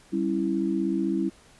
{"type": "chord", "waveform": "sine", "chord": "C# diminished", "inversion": "second", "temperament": "equal with one note detuned", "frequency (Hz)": [196, 273.7, 329.6], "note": ["G3", "C#4", "E4"], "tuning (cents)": [0, -22, 0], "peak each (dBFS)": [-28, -29, -26], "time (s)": [0.12, 1.3], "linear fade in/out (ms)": 20, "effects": ["pink hiss -55 dBFS RMS until 1.59 s", "resampled to 24000 Hz"]}